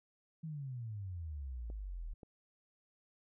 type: exponential sweep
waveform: sine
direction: down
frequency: 164.81 to 37.58 Hz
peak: -40 dBFS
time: 0.43-2.14 s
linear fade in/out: 10 ms
type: clicks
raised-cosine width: 2 ms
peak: -38 dBFS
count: 2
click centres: 1.701 / 2.232 s
effects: none